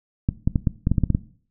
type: clicks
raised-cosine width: 5 ms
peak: -6 dBFS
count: 10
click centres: 0.289 / 0.475 / 0.558 / 0.672 / 0.871 / 0.916 / 0.982 / 1.037 / 1.103 / 1.149 s
effects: noise-tail reverb RT60 0.5 s tail -18 dB re dry